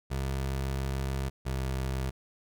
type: tone pair in turn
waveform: 25% pulse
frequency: 67 / 65.73 Hz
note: C2 / C2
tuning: +42 / +9 cents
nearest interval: unison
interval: 33 cents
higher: first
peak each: -26 dBFS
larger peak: neither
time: 0.1-1.3 / 1.45-2.11 s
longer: first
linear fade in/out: 20 ms
effects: none